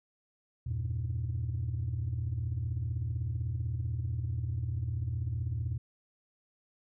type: chord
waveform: sine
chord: E diminished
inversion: none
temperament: equal with one note detuned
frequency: 82.41 / 98 / 118.37 Hz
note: E2 / G2 / Bb2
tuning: 0 / 0 / +27 cents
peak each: -34 / -37 / -32 dBFS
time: 0.66-5.78 s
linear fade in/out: 10 ms
effects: tanh soft clip ceiling -26 dBFS